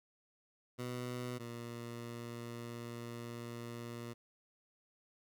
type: tone pair in turn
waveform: 15% pulse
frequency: 123.47 / 118.22 Hz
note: B2 / A#2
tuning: 0 / +25 cents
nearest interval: minor second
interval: 75 cents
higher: first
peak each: -33 / -37 dBFS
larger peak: first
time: 0.78-1.39 / 1.39-4.14 s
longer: second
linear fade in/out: 20 ms
effects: none